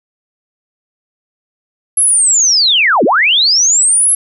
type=linear two-way sweep; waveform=sine; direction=down then up; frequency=11175 to 196 to 11175 Hz; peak=-7 dBFS; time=1.97-4.15 s; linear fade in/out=5 ms; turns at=3.04 s; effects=none